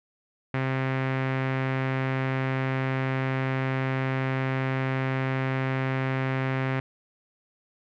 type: tone with low-pass filter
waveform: sawtooth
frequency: 132.2 Hz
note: C3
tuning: 18 cents sharp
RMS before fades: -27 dBFS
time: 0.54-6.8 s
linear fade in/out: 2 ms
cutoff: 2100 Hz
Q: 2.3
effects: none